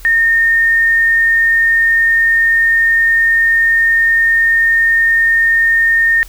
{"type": "tone", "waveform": "sine", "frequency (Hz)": 1830, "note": "A#6", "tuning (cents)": -32, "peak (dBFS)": -8, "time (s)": [0.05, 6.23], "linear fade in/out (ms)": 0, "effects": ["added 41 Hz sine -32 dBFS peak until 6.28 s", "white hiss -41 dBFS RMS until 6.28 s"]}